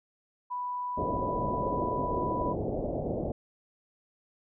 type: tone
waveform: sine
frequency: 987.8 Hz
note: B5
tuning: in tune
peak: -31 dBFS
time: 0.5-2.54 s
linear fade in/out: 20 ms
type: low-pass noise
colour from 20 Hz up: white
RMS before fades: -32 dBFS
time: 0.97-3.32 s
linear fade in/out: 5 ms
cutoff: 670 Hz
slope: 48 dB/octave
effects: none